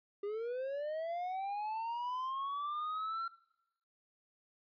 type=linear sweep; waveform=triangle; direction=up; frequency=398.6 to 1368 Hz; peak=-34 dBFS; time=0.23-3.28 s; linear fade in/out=5 ms; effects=noise-tail reverb RT60 0.9 s tail -22 dB re dry + resampled to 11025 Hz